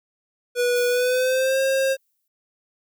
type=tone with pitch glide; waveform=square; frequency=488.1 to 535.4 Hz; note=B4 to C5; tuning=-20 to +40 cents; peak=-19 dBFS; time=0.55-1.97 s; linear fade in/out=50 ms; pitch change=+160 cents; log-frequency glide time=0.88-1.6 s
type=noise with exponential decay; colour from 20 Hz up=violet; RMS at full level=-36 dBFS; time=0.76-2.28 s; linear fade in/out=1 ms; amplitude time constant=330 ms
effects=none